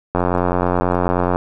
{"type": "click train", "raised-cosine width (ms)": 1, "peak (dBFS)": -3, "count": 109, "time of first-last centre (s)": [0.15, 1.359], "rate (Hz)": 89.3, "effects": []}